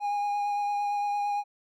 triangle tone with vibrato, 819 Hz, G#5, 24 cents flat, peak -24 dBFS, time 0-1.44 s, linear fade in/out 50 ms, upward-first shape sine, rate 8.8 Hz, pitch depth 13 cents each way, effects none

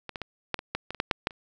clicks, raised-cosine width 0.3 ms, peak -20 / -18 / -18 / -10 / -20 / -12 / -18 / -26 / -8 / -6 / -9 / -29 dBFS, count 12, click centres 0.093 / 0.158 / 0.217 / 0.543 / 0.591 / 0.75 / 0.906 / 0.947 / 1.001 / 1.112 / 1.271 / 1.308 s, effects none

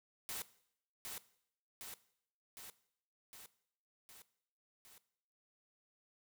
white noise with echo, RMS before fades -43 dBFS, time 0.29-0.42 s, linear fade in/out 0 ms, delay 760 ms, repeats 6, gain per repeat -3 dB, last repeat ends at 4.98 s, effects noise-tail reverb RT60 0.7 s tail -18 dB re dry

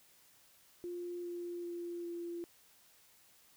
sine tone with pitch steps, 351 / 348.4 / 345.8 / 343.2 Hz, F4 / F4 / F4 / F4, +9 / -4 / -17 / -30 cents, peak -39 dBFS, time 0.84-2.44 s, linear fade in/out 0 ms, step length 400 ms, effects white hiss -65 dBFS RMS until 3.56 s

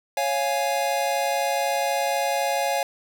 square chord, Db major, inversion none, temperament equal, 554.4 / 698.5 / 830.6 Hz, Db5 / F5 / Ab5, 0 / 0 / 0 cents, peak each -27 dBFS, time 0.17-2.83 s, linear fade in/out 2 ms, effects none

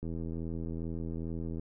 click train, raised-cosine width 3 ms, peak -26 dBFS, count 130, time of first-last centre 0.03-1.596 s, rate 82.4 Hz, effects none

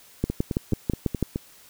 two click trains, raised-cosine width 3 ms, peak -9 / -13 dBFS, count 7 / 6, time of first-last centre 0.24-1.227 / 0.3-1.359 s, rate 6.08 / 4.72 Hz, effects white hiss -52 dBFS RMS until 1.69 s

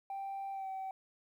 sine tone with pitch glide, 784 to 766.5 Hz, G5 to G5, 0 to -39 cents, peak -36 dBFS, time 0.1-0.91 s, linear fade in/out 2 ms, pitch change -39 cents, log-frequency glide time 0.52-0.68 s, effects tanh soft clip ceiling -36 dBFS + 12-bit

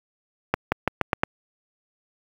accelerating click train, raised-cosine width 0.5 ms, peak -4 dBFS, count 6, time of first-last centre 0.54-1.234 s, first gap 180 ms, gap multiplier 0.87, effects high-pass 60 Hz 12 dB/octave + 7-bit

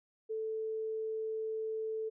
sine tone, 440 Hz, A4, in tune, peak -34 dBFS, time 0.29-2.1 s, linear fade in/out 20 ms, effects none

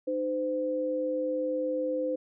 sine tone pair together, 305.2 / 513.3 Hz, D#4 / C5, -33 / -33 cents, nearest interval major sixth, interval 900 cents, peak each -33 / -28 dBFS, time 0.07-2.16 s, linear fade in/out 10 ms, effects none

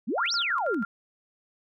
sine exponential two-way sweep, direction up then down, 182.9 to 5840 to 182.9 Hz, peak -25 dBFS, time 0.07-0.84 s, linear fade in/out 20 ms, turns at 0.33 s
sine tone with tremolo, 1392 Hz, F6, 6 cents flat, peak -28 dBFS, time 0.18-0.85 s, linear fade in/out 2 ms, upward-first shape square, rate 6.2 Hz, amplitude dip 70%
effects none

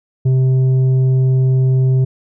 triangle tone with tanh clipping, 130.3 Hz, C3, 7 cents flat, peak -11 dBFS, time 0.25-2.05 s, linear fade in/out 10 ms, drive 10 dB, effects none

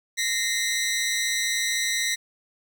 15% pulse ring-modulated tone, 1963 Hz, B6, 11 cents flat, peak -14 dBFS, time 0.17-2.16 s, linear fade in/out 20 ms, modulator 108 Hz, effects none

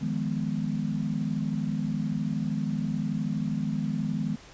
sine chord, F half-diminished seventh, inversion third, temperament equal, 155.56 / 174.61 / 207.7 / 246.9 Hz, Eb3 / F3 / Ab3 / Cb4, 0 / 0 / 0 / 0 cents, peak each -31 / -35 / -30 / -33 dBFS, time 0.01-4.36 s, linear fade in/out 10 ms, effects pink hiss -50 dBFS RMS until 4.53 s + resampled to 16000 Hz

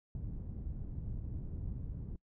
pink low-pass noise, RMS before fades -41 dBFS, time 0.15-2.16 s, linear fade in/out 2 ms, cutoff 150 Hz, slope 12 dB/octave, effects noise-tail reverb RT60 0.1 s tail -24 dB re dry

